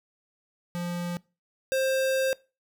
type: tone pair in turn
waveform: square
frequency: 174.61 / 528.9 Hz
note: F3 / C5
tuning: 0 / +19 cents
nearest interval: octave + perfect fifth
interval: 1919 cents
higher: second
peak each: -30 / -24 dBFS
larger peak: second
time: 0.75-1.17 / 1.72-2.33 s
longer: second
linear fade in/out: 0 ms
effects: noise-tail reverb RT60 0.3 s tail -23 dB re dry